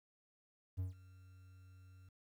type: tone with ADSR envelope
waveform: triangle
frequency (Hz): 92.5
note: F#2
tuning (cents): 0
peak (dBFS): -33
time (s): 0.77-2.09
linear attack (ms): 25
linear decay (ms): 140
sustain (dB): -22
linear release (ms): 4
effects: 12-bit